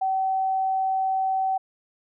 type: tone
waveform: sine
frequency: 764 Hz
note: G5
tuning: 45 cents flat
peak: -21 dBFS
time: 0.01-1.58 s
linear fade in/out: 10 ms
effects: none